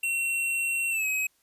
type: tone with pitch glide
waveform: square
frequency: 2724 to 2542 Hz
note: F7 to D#7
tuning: -44 to +36 cents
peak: -26 dBFS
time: 0.03-1.27 s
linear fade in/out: 5 ms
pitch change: -120 cents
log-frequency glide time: 0.9-1.06 s
effects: white hiss -68 dBFS RMS until 1.42 s + resampled to 32000 Hz